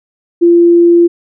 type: tone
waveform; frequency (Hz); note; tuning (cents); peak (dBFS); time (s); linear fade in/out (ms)
sine; 343.3; F4; -30; -3; 0.41-1.08; 20
effects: none